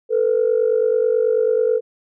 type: tone pair together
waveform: sine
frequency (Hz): 444.7 / 493.9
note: A4 / B4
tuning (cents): +18 / 0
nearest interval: major second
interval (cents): 182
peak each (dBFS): -16 / -17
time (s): 0.09-1.81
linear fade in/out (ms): 50
effects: tanh soft clip ceiling -8 dBFS